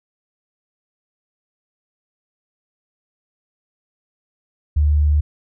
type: tone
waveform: sine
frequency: 74.3 Hz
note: D2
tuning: 21 cents sharp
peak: -12 dBFS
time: 4.76-5.21 s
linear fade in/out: 10 ms
effects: none